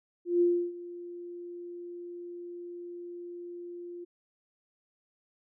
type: tone with ADSR envelope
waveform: sine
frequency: 349.2 Hz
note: F4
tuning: in tune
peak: -20 dBFS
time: 0.25-4.05 s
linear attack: 160 ms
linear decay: 310 ms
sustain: -19 dB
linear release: 15 ms
effects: none